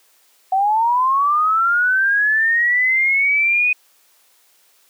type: linear sweep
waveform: sine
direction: up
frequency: 747 to 2500 Hz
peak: -13 dBFS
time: 0.52-3.73 s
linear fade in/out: 5 ms
effects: white hiss -56 dBFS RMS until 4.89 s + high-pass 400 Hz 12 dB/octave